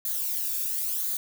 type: noise with flanger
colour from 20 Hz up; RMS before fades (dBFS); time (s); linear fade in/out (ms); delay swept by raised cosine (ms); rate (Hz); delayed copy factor
violet; -29; 0.05-1.17; 2; 0.36 to 1; 0.96; -0.6
effects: none